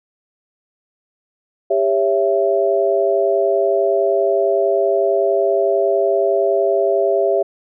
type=chord; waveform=sine; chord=C# diminished; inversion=second; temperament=just; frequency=399.1 / 554.4 / 665.2 Hz; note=G4 / C#5 / E5; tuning=+31 / 0 / +16 cents; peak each=-17 / -19 / -17 dBFS; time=1.7-7.43 s; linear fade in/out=10 ms; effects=none